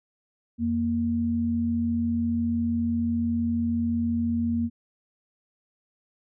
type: tone pair together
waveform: sine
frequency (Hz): 87.8 / 233.6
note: F2 / A#3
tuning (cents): +10 / +4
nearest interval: octave + perfect fourth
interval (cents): 1694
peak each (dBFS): -31 / -23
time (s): 0.58-4.7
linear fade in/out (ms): 50
effects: none